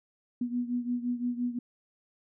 sine beating tone pair, 242.3 / 248.1 Hz, B3 / B3, -33 / +8 cents, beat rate 5.8 Hz, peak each -30 / -34 dBFS, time 0.41-1.59 s, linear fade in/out 5 ms, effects none

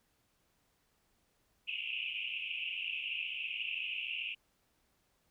pink band-pass noise, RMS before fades -39 dBFS, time 1.67-4.35 s, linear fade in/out 20 ms, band 2500 to 2900 Hz, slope 96 dB/octave, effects pink hiss -75 dBFS RMS until 5.3 s

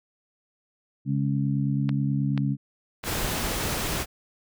harmonic tone, 69.3 Hz, C#2, in tune, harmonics 2 / 3 / 4, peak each -24 / -28 / -30 dBFS, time 1.05-2.57 s, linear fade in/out 50 ms
clicks, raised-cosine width 0.3 ms, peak -17 dBFS, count 3, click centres 1.892 / 2.377 / 3.039 s
pink noise, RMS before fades -28 dBFS, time 3.03-4.06 s, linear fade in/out 50 ms
effects none

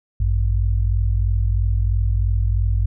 sine tone pair together, 53.97 / 97 Hz, A1 / G2, -33 / -18 cents, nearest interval minor seventh, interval 1015 cents, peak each -17 / -20 dBFS, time 0.2-2.86 s, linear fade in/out 5 ms, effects none

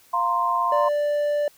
sine chord, F suspended fourth, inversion none, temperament just, 698.5 / 931.3 / 1047.7 Hz, F5 / Bb5 / C6, 0 / -2 / +2 cents, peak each -27 / -26 / -21 dBFS, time 0.13-0.89 s, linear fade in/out 10 ms
triangle tone, 587.3 Hz, D5, in tune, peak -18 dBFS, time 0.72-1.48 s, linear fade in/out 2 ms
effects white hiss -55 dBFS RMS until 1.57 s

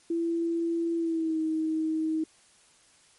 sine tone with pitch glide, 335 to 316.7 Hz, E4 to D#4, +28 to +31 cents, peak -25 dBFS, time 0.1-2.24 s, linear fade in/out 5 ms, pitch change -97 cents, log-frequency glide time 0.96-1.39 s, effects white hiss -60 dBFS RMS until 3.18 s + MP3 48 kbps

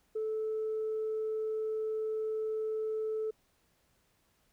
sine tone, 436.4 Hz, A4, 14 cents flat, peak -30 dBFS, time 0.15-3.31 s, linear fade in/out 10 ms, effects tanh soft clip ceiling -28 dBFS + pink hiss -72 dBFS RMS until 4.52 s

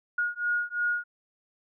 sine beating tone pair, 1437 / 1439.9 Hz, F6 / F#6, +49 / -48 cents, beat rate 2.9 Hz, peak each -29 / -29 dBFS, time 0.18-1.04 s, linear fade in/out 5 ms, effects none

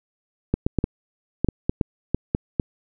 clicks, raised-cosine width 3 ms, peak -6 dBFS, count 11, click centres 0.54 / 0.665 / 0.787 / 0.841 / 1.446 / 1.487 / 1.695 / 1.812 / 2.146 / 2.349 / 2.598 s, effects none

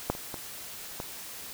clicks, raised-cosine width 1 ms, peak -11 / -27 / -22 / -20 dBFS, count 4, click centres 0.1 / 0.151 / 0.342 / 1.001 s, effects white hiss -42 dBFS RMS until 1.53 s

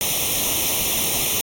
white noise with comb filter, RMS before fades -21 dBFS, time 0.01-1.41 s, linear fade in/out 0 ms, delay 0.32 ms, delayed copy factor +0.85, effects AAC 64 kbps

